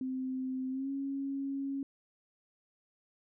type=tone with pitch glide; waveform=sine; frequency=259.7 to 274.8 Hz; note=C4 to C#4; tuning=-13 to -15 cents; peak=-33 dBFS; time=0.01-1.83 s; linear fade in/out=2 ms; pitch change=+98 cents; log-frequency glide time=0.7-0.9 s; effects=none